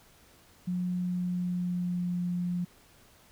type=tone with pitch glide; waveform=sine; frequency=179.6 to 176.82 Hz; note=F3 to F3; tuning=+49 to +22 cents; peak=-28 dBFS; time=0.67-2.65 s; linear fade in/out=10 ms; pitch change=-27 cents; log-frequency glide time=0.95-2.23 s; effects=pink hiss -59 dBFS RMS until 3.31 s